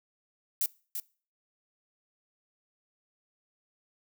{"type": "noise with echo", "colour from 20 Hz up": "violet", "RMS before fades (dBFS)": -28, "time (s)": [0.61, 0.66], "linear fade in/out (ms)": 2, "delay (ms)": 340, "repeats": 1, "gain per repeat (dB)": -7, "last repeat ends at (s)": 1, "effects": ["noise-tail reverb RT60 0.4 s tail -23 dB re dry"]}